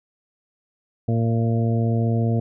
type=harmonic tone with a mistuned harmonic; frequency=115.1 Hz; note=A#2; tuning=22 cents flat; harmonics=1 / 2 / 3 / 4 / 5 / 6; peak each=-19 / -24 / -32 / -30 / -35 / -33 dBFS; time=1.08-2.4 s; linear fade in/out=5 ms; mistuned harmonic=6; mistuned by=-17 cents; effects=none